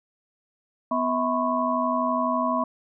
sine tone cluster, 249 / 649 / 1001 / 1093 Hz, B3 / E5 / B5 / C#6, +14 / -27 / +23 / -25 cents, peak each -27 dBFS, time 0.91-2.64 s, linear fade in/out 5 ms, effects none

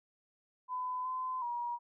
sine tone with pitch steps, 1007 / 1023 / 956 Hz, B5 / C6 / A#5, +33 / -39 / +43 cents, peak -34 dBFS, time 0.68-1.79 s, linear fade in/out 50 ms, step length 370 ms, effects none

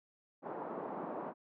white band-pass noise, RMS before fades -42 dBFS, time 0.42-1.34 s, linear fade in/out 50 ms, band 190 to 940 Hz, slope 24 dB/octave, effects none

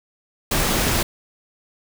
pink noise, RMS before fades -20 dBFS, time 0.51-1.03 s, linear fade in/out 5 ms, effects none

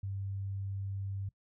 sine tone, 98 Hz, G2, in tune, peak -35 dBFS, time 0.03-1.29 s, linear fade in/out 5 ms, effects noise-tail reverb RT60 0.1 s tail -20 dB re dry

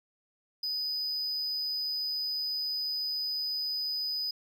triangle tone, 4987 Hz, D#8, 3 cents sharp, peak -29 dBFS, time 0.63-4.31 s, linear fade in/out 5 ms, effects none

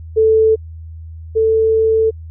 sine tone pair in turn, 440.3 / 443.1 Hz, A4 / A4, +1 / +12 cents, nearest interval unison, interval 11 cents, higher second, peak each -8 / -10 dBFS, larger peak first, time 0.16-0.56 / 1.35-2.11 s, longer second, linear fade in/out 20 ms, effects added 81 Hz sine -29 dBFS peak until 2.3 s

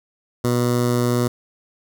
15% pulse tone with notch filter, 121.7 Hz, B2, 25 cents flat, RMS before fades -19 dBFS, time 0.44-1.28 s, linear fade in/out 5 ms, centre 2500 Hz, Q 0.97, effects none

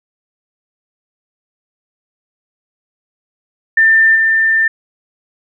sine tone with level steps, 1791 Hz, A6, 30 cents sharp, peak -6 / -9 dBFS, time 3.77-4.68 s, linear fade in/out 5 ms, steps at 4.15 s, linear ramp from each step 10 ms, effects none

